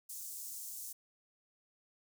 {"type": "high-pass noise", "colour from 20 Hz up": "pink", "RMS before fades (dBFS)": -45, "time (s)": [0.09, 0.93], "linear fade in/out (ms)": 10, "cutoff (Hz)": 6700, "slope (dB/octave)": 24, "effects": []}